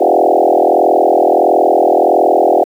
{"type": "tone with frequency modulation", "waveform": "sine", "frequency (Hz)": 548, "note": "C#5", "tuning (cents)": -20, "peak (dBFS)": -6, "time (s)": [0, 2.64], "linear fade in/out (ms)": 10, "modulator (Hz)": 41.5, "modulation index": 5.5, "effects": ["high-pass 300 Hz 12 dB/octave", "7-bit"]}